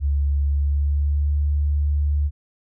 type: tone with pitch glide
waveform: sine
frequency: 71 to 72.95 Hz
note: C#2 to D2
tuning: +42 to -11 cents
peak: -17 dBFS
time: 0-2.31 s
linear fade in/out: 50 ms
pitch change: +47 cents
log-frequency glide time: 0.47-1.34 s
effects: none